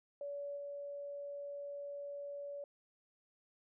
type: tone with level steps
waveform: sine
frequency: 570 Hz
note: C#5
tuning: 48 cents sharp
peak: -40 / -42 dBFS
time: 0.21-2.64 s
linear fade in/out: 2 ms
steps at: 0.56 s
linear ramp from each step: 20 ms
effects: none